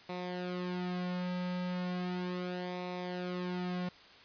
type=tone with flanger; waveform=sawtooth; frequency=180 Hz; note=F#3; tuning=47 cents flat; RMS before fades=-37 dBFS; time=0.09-3.89 s; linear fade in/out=5 ms; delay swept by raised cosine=0.64 to 2.84 ms; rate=0.36 Hz; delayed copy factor=-0.7; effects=white hiss -56 dBFS RMS until 4.24 s + resampled to 11025 Hz